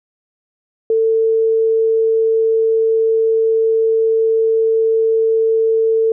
sine tone, 447.3 Hz, A4, 28 cents sharp, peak -11 dBFS, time 0.9-6.12 s, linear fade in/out 2 ms, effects none

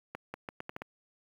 accelerating click train, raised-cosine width 0.5 ms, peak -23 dBFS, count 7, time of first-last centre 0.15-0.819 s, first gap 190 ms, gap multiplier 0.78, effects high-pass 100 Hz 12 dB/octave + 9-bit

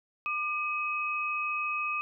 sine tone pair together, 1200 / 2543 Hz, D6 / D#7, +37 / +37 cents, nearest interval octave + minor second, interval 1300 cents, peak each -32 / -31 dBFS, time 0.26-2.01 s, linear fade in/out 0 ms, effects none

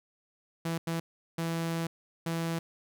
sawtooth tone bursts at uneven times, 165.7 Hz, E3, 9 cents sharp, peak -26 dBFS, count 4, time 0.65-0.78 / 0.87-1 / 1.38-1.87 / 2.26-2.59 s, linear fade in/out 5 ms, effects none

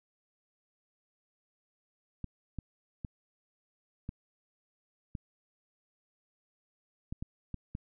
clicks, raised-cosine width 5 ms, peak -25 dBFS, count 9, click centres 2.243 / 2.587 / 3.048 / 4.091 / 5.152 / 7.125 / 7.225 / 7.543 / 7.751 s, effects none

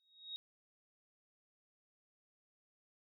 sine tone with exponential growth, 3769 Hz, A#7, 18 cents sharp, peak -39 dBFS, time 0-0.36 s, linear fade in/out 0 ms, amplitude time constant 77 ms, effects none

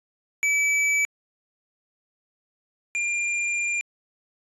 square tone pair in turn, 2300 / 2395 Hz, D7 / D7, -37 / +33 cents, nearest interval minor second, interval 70 cents, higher second, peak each -20 / -24 dBFS, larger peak first, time 0.43-1.05 / 2.95-3.81 s, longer second, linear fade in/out 0 ms, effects resampled to 24000 Hz

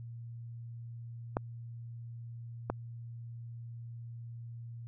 clicks, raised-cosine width 1 ms, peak -16 / -17 dBFS, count 2, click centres 1.369 / 2.7 s, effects added 117 Hz sine -42 dBFS peak until 4.87 s

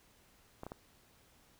clicks, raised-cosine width 1 ms, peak -29 dBFS, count 3, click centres 0.634 / 0.666 / 0.719 s, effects pink hiss -66 dBFS RMS until 1.59 s

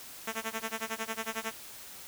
5% pulse tone with tremolo, 223.3 Hz, A3, 26 cents sharp, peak -20 dBFS, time 0.27-1.52 s, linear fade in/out 5 ms, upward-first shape sine, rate 11 Hz, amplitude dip 100%, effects white hiss -47 dBFS RMS until 2.07 s

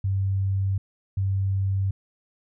sine tone pair in turn, 97 / 97 Hz, G2 / G2, -18 / -18 cents, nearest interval unison, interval 0 cents, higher neither, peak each -21 dBFS, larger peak neither, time 0.04-0.78 / 1.17-1.91 s, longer neither, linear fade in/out 5 ms, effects none

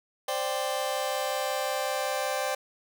sawtooth chord, C suspended second, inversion none, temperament just, 523.3 / 588.7 / 784.9 Hz, C5 / D5 / G5, 0 / +4 / +2 cents, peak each -28 dBFS, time 0.28-2.55 s, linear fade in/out 5 ms, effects none

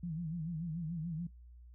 sine tone with vibrato, 164.7 Hz, E3, 1 cent flat, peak -36 dBFS, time 0.03-1.27 s, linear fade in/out 5 ms, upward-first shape sine, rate 6.9 Hz, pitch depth 120 cents each way, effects noise-tail reverb RT60 0.2 s tail -24 dB re dry + added 60 Hz sine -52 dBFS peak until 1.74 s

